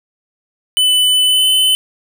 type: tone with pitch glide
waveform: square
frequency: 3001 to 3032 Hz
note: F#7 to F#7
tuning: +24 to +42 cents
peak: -10 dBFS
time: 0.77-1.75 s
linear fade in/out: 0 ms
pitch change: +18 cents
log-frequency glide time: 1.24-1.47 s
effects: none